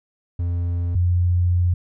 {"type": "tone pair in turn", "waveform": ["triangle", "sine"], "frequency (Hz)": [86.9, 88.57], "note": ["F2", "F2"], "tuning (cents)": [-8, 25], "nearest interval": "unison", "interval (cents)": 33, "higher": "second", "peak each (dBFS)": [-18, -15], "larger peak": "second", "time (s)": [[0.39, 0.95], [0.95, 1.74]], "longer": "second", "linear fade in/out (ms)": 5, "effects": []}